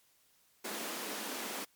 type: high-pass noise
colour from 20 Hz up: pink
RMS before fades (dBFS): -40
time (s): 0.64-1.65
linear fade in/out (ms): 10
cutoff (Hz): 210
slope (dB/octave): 48
effects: white hiss -69 dBFS RMS until 1.75 s + MP3 96 kbps